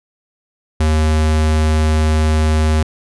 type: tone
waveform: square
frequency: 77.78 Hz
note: D#2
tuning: in tune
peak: -12 dBFS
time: 0.8-2.83 s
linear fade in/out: 5 ms
effects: resampled to 24000 Hz